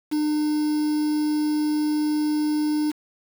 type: tone with quantisation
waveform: triangle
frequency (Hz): 302.2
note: D4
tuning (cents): +50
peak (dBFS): -18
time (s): 0.11-2.92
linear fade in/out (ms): 20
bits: 6
effects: none